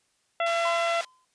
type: harmonic tone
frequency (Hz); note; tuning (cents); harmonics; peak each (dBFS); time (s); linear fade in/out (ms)
676; E5; +43; 1 / 2 / 3 / 4 / 5; -25 / -30 / -33 / -35 / -38; 0.4-1.01; 2
type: band-pass noise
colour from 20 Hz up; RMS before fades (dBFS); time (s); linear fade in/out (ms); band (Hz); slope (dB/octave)
white; -39; 0.46-1.05; 5; 730 to 4700; 12
type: tone with exponential decay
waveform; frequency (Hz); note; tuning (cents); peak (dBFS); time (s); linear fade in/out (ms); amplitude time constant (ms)
triangle; 1026; C6; -34; -25; 0.65-1.25; 5; 130
effects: white hiss -70 dBFS RMS until 1.34 s + resampled to 22050 Hz